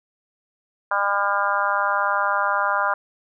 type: harmonic tone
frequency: 201 Hz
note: G3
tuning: 44 cents sharp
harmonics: 3 / 4 / 5 / 6 / 7 / 8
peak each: -28 / -27 / -24 / -25 / -24 / -30 dBFS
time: 0.91-2.94 s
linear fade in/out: 5 ms
effects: none